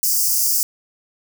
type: high-pass noise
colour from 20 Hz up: white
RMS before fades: -18 dBFS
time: 0.03-0.63 s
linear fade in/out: 0 ms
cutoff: 4800 Hz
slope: 96 dB/octave
effects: none